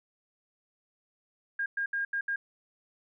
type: tone bursts at uneven times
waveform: sine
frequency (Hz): 1617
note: G#6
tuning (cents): -47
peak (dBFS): -28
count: 5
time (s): 1.59-1.66 / 1.77-1.86 / 1.93-2.05 / 2.13-2.21 / 2.28-2.36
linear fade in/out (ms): 5
effects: none